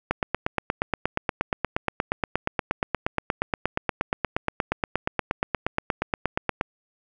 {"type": "click train", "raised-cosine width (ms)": 0.5, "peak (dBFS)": -7, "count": 56, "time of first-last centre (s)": [0.11, 6.611], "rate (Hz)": 8.46, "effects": []}